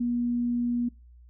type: tone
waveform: sine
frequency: 240.5 Hz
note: B3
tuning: 46 cents flat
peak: -24 dBFS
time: 0-0.89 s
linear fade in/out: 10 ms
effects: noise-tail reverb RT60 0.3 s tail -25 dB re dry + added 60 Hz sine -49 dBFS peak until 1.29 s